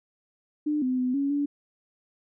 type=tone with pitch steps; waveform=sine; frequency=299.5 / 255.3 / 252.4 / 279.3 / 287 Hz; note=D4 / C4 / B3 / C#4 / D4; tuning=+34 / -42 / +38 / +13 / -40 cents; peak=-23 dBFS; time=0.66-1.46 s; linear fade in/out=10 ms; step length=160 ms; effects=none